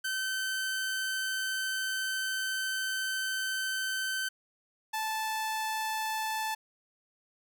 sawtooth tone pair in turn, 1538 / 875.7 Hz, G6 / A5, -33 / -8 cents, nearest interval minor seventh, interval 975 cents, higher first, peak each -27 dBFS, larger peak neither, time 0.04-4.29 / 4.93-6.55 s, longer first, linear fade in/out 10 ms, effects none

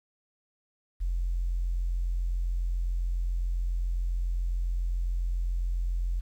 sine tone, 43.65 Hz, F1, in tune, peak -25 dBFS, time 1-6.21 s, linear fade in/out 20 ms, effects tanh soft clip ceiling -21 dBFS + 10-bit

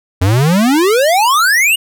square exponential sweep, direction up, 87.31 to 2936 Hz, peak -9 dBFS, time 0.21-1.76 s, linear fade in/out 10 ms, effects none

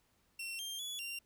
sawtooth tone with pitch steps, 2717 / 3187 / 3404 / 2770 Hz, F7 / G7 / G#7 / F7, -48 / +28 / +42 / -15 cents, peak -37 dBFS, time 0.39-1.19 s, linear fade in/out 5 ms, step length 200 ms, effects pink hiss -74 dBFS RMS until 1.25 s

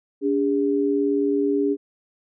sine tone pair together, 286.4 / 405 Hz, D4 / G#4, -43 / -43 cents, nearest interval tritone, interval 600 cents, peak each -21 dBFS, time 0.21-1.77 s, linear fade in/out 50 ms, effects none

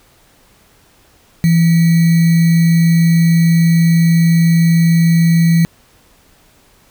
sine tone with sample-and-hold, 166.8 Hz, E3, 21 cents sharp, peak -7 dBFS, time 1.44-5.65 s, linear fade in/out 0 ms, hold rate 2100 Hz, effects pink hiss -50 dBFS RMS until 6.9 s

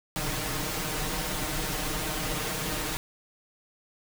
pink noise with comb filter, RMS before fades -31 dBFS, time 0.16-2.97 s, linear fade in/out 0 ms, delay 6.5 ms, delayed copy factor +0.95, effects none

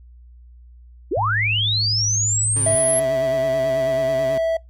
sine linear sweep, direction up, 277.8 to 11240 Hz, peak -18 dBFS, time 1.11-3 s, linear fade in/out 10 ms
sine tone with pitch glide, 106.1 to 106.9 Hz, G#2 to A2, +38 to -49 cents, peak -23 dBFS, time 1.17-2.75 s, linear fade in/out 0 ms, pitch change +13 cents, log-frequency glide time 2.21-2.4 s
20% pulse tone with vibrato, 136.5 Hz, C#3, 26 cents flat, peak -24 dBFS, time 2.56-4.38 s, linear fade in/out 2 ms, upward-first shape sine, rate 9.2 Hz, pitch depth 94 cents each way
triangle tone, 655 Hz, E5, 11 cents flat, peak -15 dBFS, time 2.66-4.57 s, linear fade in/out 5 ms
effects noise-tail reverb RT60 0.2 s tail -25 dB re dry + added 60 Hz sine -42 dBFS peak until 4.69 s

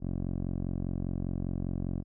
10% pulse tone with low-pass filter, 45 Hz, F#1, 47 cents flat, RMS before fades -33 dBFS, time 0-2.04 s, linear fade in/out 50 ms, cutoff 380 Hz, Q 0.81, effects none

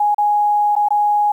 sine tone with dropouts, 830.6 Hz, G#5, in tune, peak -12 dBFS, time 0-1.32 s, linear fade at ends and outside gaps 5 ms, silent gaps 0.146-0.181 / 0.754-0.763 / 0.886-0.905 s, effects 8-bit

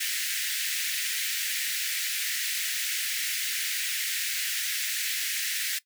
pink high-pass noise, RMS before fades -30 dBFS, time 0-5.79 s, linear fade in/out 10 ms, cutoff 1700 Hz, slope 48 dB/octave, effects noise-tail reverb RT60 0.1 s tail -18 dB re dry

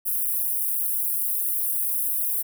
white high-pass noise, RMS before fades -25 dBFS, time 0.05-2.43 s, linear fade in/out 20 ms, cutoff 10000 Hz, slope 48 dB/octave, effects none

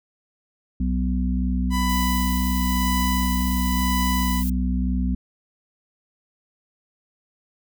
harmonic tone, 62.9 Hz, B1, 32 cents sharp, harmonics 1 / 3 / 4, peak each -22 / -25 / -27 dBFS, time 0.8-5.15 s, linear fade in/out 5 ms
sawtooth tone with tremolo, 995 Hz, B5, 13 cents sharp, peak -20 dBFS, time 1.7-4.44 s, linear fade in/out 50 ms, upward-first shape sine, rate 0.97 Hz, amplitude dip 50%
violet noise, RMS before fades -33 dBFS, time 1.89-4.5 s, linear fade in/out 5 ms
effects none

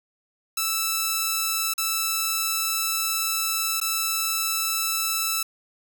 5% pulse tone with dropouts, 1318.5 Hz, E6, in tune, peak -11 dBFS, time 0.57-5.43 s, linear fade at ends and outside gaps 5 ms, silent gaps 1.738-1.779 / 3.802-3.813 s, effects none

